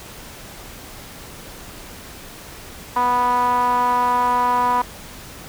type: tone with band-pass filter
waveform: sawtooth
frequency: 246 Hz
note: B3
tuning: 7 cents flat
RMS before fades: -18 dBFS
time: 2.96-4.82 s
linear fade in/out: 5 ms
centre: 1000 Hz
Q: 6.2
effects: pink hiss -38 dBFS RMS until 5.48 s